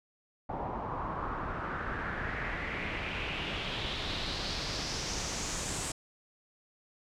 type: noise with low-pass filter sweep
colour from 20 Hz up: pink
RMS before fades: -36 dBFS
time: 0.49-5.92 s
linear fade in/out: 5 ms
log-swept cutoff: 840 to 8200 Hz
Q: 3.3
effects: none